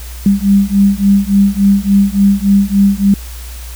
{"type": "beating tone pair", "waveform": "sine", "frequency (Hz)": [197.2, 200.7], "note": ["G3", "G3"], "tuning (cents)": [11, 41], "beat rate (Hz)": 3.5, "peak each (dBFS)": -10, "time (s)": [0.26, 3.14], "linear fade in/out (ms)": 2, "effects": ["added 60 Hz sine -25 dBFS peak until 3.75 s", "white hiss -34 dBFS RMS until 3.75 s"]}